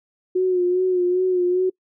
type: tone with vibrato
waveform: sine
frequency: 363.7 Hz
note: F#4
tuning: 30 cents flat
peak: -16 dBFS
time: 0.35-1.7 s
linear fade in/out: 10 ms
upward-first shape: sine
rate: 2.5 Hz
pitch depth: 41 cents each way
effects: noise-tail reverb RT60 0.1 s tail -25 dB re dry